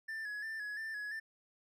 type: tone with vibrato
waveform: triangle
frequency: 1731 Hz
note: A6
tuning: 29 cents flat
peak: -37 dBFS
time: 0.08-1.2 s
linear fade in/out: 10 ms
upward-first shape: square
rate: 2.9 Hz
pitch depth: 48 cents each way
effects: none